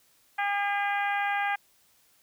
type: harmonic tone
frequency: 404.3 Hz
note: G#4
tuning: 46 cents flat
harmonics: 2 / 3 / 4 / 5 / 6 / 7 / 8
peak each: -28 / -37 / -31 / -34 / -37 / -46 / -49 dBFS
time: 0.38-1.56 s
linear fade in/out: 10 ms
effects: white hiss -64 dBFS RMS until 2.22 s